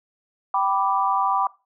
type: chord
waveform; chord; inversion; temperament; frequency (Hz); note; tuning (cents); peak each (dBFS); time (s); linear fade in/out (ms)
sine; G major; none; equal with one note detuned; 779 / 987.8 / 1174.7; G5 / B5 / D6; -11 / 0 / 0; -23; 0.54-1.47; 2
effects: noise-tail reverb RT60 0.3 s tail -20 dB re dry

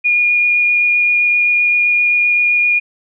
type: tone with vibrato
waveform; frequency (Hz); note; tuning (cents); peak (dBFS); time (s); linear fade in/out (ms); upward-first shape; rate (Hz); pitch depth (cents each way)
sine; 2434; D#7; -39; -10; 0.04-2.8; 20; triangle; 7.7; 10
effects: none

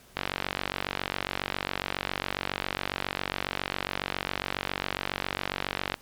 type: click train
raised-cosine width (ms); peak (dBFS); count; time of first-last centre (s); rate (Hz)
0.3; -11; 274; 0.17-5.942; 47.3
effects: pink hiss -55 dBFS RMS until 6.01 s + MP3 96 kbps

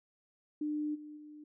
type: tone with level steps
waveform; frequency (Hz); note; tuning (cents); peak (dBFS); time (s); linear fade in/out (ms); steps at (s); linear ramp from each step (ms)
sine; 300; D4; +37; -32 / -45 / -48; 0.61-1.44; 5; 0.94 / 1.16; 20
effects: none

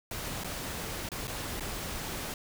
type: noise with dropouts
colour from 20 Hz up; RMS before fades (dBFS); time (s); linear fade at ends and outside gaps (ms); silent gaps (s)
pink; -37; 0.11-2.34; 2; 0.437-0.444 / 1.089-1.117 / 1.272-1.278 / 1.598-1.606
effects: none

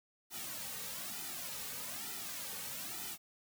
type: noise with flanger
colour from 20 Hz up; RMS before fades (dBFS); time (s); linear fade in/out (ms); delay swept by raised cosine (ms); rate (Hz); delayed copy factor
white; -43; 0.3-3.18; 50; 1.8 to 3; 1.1; -1
effects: none

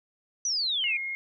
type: exponential sweep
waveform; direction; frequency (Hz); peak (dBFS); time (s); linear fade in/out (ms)
sine; down; 6080 to 2349; -25; 0.45-0.97; 2
type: tone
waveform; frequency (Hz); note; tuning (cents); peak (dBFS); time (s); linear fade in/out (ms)
sine; 2146; C7; +43; -30; 0.84-1.15; 0
effects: none

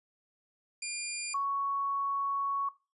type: tone pair in turn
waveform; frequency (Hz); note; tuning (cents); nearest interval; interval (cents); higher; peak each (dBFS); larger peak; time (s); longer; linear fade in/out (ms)
15% pulse / sine; 2400 / 1112.5; D7 / C#6; +37 / +6; octave + minor second; 1331; first; -28; neither; 0.82-1.34 / 1.34-2.69; second; 5
effects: noise-tail reverb RT60 0.3 s tail -19 dB re dry + resampled to 24000 Hz

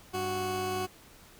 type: tone pair together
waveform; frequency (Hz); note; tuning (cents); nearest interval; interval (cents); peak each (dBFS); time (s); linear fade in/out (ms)
20% pulse; 98 / 369.7; G2 / F#4; 0 / -1; octave + major seventh; 2299; -34 / -26; 0.13-0.87; 20
effects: pink hiss -55 dBFS RMS until 1.39 s

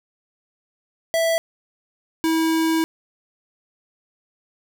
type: tone pair in turn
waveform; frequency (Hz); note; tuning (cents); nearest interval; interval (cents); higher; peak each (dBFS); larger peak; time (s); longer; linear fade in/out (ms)
square; 659 / 323.5; E5 / E4; -1 / -32; octave; 1231; first; -18; neither; 1.14-1.38 / 2.24-2.84; second; 0
effects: none

